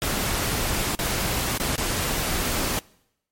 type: noise with dropouts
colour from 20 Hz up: pink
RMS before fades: -25 dBFS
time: 0.02-2.79 s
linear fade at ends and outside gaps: 0 ms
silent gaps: 0.95-0.99 / 1.576-1.599 / 1.758-1.78 s
effects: noise-tail reverb RT60 0.8 s tail -24 dB re dry + MP3 64 kbps